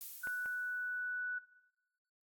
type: noise with exponential decay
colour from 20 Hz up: violet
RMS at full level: -43 dBFS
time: 0.01-1.21 s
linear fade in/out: 0 ms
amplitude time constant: 260 ms
type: tone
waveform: sine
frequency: 1482 Hz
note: F#6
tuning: 2 cents sharp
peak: -36 dBFS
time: 0.23-1.39 s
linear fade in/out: 10 ms
type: clicks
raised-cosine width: 0.5 ms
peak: -34 / -38 dBFS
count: 2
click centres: 0.272 / 0.459 s
effects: noise-tail reverb RT60 1.0 s tail -17 dB re dry + AAC 64 kbps